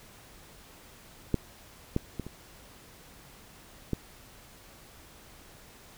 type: clicks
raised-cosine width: 3 ms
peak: -11 / -13 / -20 / -27 / -15 dBFS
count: 5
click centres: 1.343 / 1.964 / 2.197 / 2.266 / 3.933 s
effects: pink hiss -53 dBFS RMS until 5.97 s